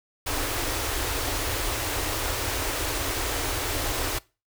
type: band-stop noise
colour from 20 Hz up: pink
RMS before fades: -28 dBFS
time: 0.26-4.19 s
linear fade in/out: 10 ms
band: 120 to 260 Hz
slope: 96 dB/octave
effects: noise-tail reverb RT60 0.3 s tail -22 dB re dry